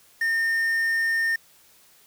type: tone with quantisation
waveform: triangle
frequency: 1820 Hz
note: A#6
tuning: 42 cents flat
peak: -19 dBFS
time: 0.21-1.36 s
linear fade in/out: 5 ms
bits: 7
effects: white hiss -56 dBFS RMS until 2.06 s